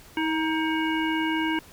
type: harmonic tone with a mistuned harmonic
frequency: 318.4 Hz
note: D#4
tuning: 40 cents sharp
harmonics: 1 / 3 / 5 / 7 / 9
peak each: -25 / -30 / -32 / -33 / -35 dBFS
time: 0.17-1.59 s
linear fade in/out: 2 ms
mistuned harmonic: 3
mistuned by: -29 cents
effects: pink hiss -50 dBFS RMS until 1.72 s